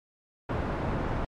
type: low-pass noise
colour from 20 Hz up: pink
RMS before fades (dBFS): -30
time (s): 0.49-1.25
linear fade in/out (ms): 5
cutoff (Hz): 1200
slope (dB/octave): 12
effects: MP3 64 kbps